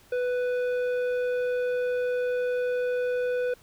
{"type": "tone with tanh clipping", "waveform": "sine", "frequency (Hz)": 495.6, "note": "B4", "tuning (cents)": 6, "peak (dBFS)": -26, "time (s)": [0.12, 3.54], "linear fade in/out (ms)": 5, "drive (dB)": 10, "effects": ["pink hiss -57 dBFS RMS until 3.62 s"]}